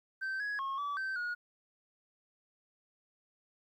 sine tone with pitch steps, 1552 / 1671 / 1085 / 1149 / 1550 / 1445 Hz, G6 / G#6 / C#6 / D6 / G6 / F#6, -18 / +10 / -37 / -38 / -20 / -41 cents, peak -31 dBFS, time 0.21-1.35 s, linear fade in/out 20 ms, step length 190 ms, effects tanh soft clip ceiling -33 dBFS + 12-bit

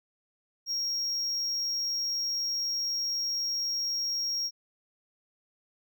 triangle tone, 5588 Hz, F8, in tune, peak -27 dBFS, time 0.66-4.51 s, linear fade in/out 50 ms, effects none

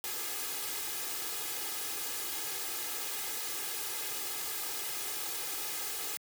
white noise with comb filter, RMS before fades -37 dBFS, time 0.04-6.17 s, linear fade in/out 0 ms, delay 2.4 ms, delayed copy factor +0.9, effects high-pass 150 Hz 12 dB/octave

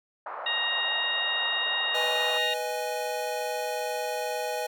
pink band-pass noise, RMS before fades -37 dBFS, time 0.26-2.38 s, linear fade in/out 5 ms, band 680 to 1300 Hz, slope 24 dB/octave
harmonic tone, 936 Hz, A#5, 7 cents sharp, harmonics 2 / 3 / 4, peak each -30 / -30 / -30 dBFS, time 0.46-2.54 s, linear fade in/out 5 ms
square chord, G# minor, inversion first, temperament equal, 493.9 / 622.3 / 830.6 Hz, B4 / D#5 / G#5, 0 / 0 / 0 cents, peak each -34 dBFS, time 1.94-4.67 s, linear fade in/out 10 ms
effects none

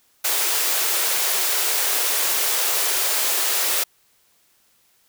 white high-pass noise, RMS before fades -21 dBFS, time 0.24-3.84 s, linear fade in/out 10 ms, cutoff 350 Hz, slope 48 dB/octave, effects white hiss -61 dBFS RMS until 5.08 s

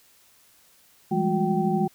sine tone cluster, 167.8 / 197.8 / 210.3 / 361.7 / 774 Hz, E3 / G3 / G#3 / F#4 / G5, +31 / +16 / +22 / -39 / -22 cents, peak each -27 dBFS, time 1.11-1.88 s, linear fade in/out 10 ms, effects white hiss -58 dBFS RMS until 1.94 s

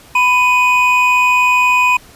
triangle tone pair together, 996.4 / 2489 Hz, B5 / D#7, +15 / 0 cents, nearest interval octave + major third, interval 1585 cents, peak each -10 dBFS, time 0.15-1.97 s, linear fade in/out 5 ms, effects pink hiss -42 dBFS RMS until 2.15 s + resampled to 32000 Hz

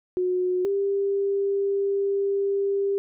sine tone pair in turn, 364.2 / 397.1 Hz, F#4 / G4, -27 / +22 cents, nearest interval minor second, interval 149 cents, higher second, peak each -21 / -21 dBFS, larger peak neither, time 0.17-0.65 / 0.65-2.98 s, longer second, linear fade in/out 0 ms, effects none

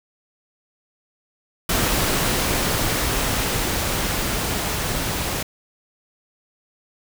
pink noise with level ramp, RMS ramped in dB -20 to -25 dBFS, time 1.69-5.43 s, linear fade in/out 5 ms, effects none

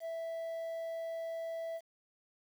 triangle tone with quantisation, 659.3 Hz, E5, in tune, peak -35 dBFS, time 0-1.81 s, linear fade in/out 50 ms, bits 10, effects none

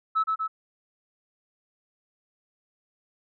sine tone with echo, 1302 Hz, E6, 22 cents flat, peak -19 dBFS, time 0.15-0.24 s, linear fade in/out 20 ms, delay 120 ms, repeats 2, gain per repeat -3 dB, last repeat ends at 0.48 s, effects tanh soft clip ceiling -17 dBFS

